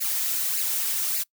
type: noise with flanger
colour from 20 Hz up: blue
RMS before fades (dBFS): -26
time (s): 0-1.24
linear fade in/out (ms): 20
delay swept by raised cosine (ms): 0.43 to 4.53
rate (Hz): 1.7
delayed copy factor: +0.65
effects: noise-tail reverb RT60 0.1 s tail -24 dB re dry